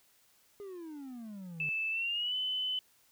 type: exponential sweep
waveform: triangle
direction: down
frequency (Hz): 415 to 146.83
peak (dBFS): -40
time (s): 0.6-1.69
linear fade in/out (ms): 0
type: tone with pitch glide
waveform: sine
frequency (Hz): 2632 to 3023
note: E7 to F#7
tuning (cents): -3 to +36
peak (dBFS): -31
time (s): 1.6-2.79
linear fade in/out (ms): 2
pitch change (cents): +239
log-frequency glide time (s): 1.91-2.36
effects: white hiss -67 dBFS RMS until 3.11 s